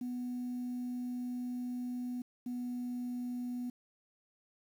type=tone pair in turn; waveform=sine; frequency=247 / 245.8 Hz; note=B3 / B3; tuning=0 / -8 cents; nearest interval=unison; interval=8 cents; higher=first; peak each=-34 / -34 dBFS; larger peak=neither; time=0.01-2.22 / 2.46-3.7 s; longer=first; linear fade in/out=5 ms; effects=tanh soft clip ceiling -33 dBFS + 10-bit